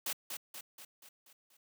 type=noise with echo; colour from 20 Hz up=white; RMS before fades=-36 dBFS; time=0.06-0.13 s; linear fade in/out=5 ms; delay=240 ms; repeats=6; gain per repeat=-5 dB; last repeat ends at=1.57 s; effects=high-pass 200 Hz 12 dB/octave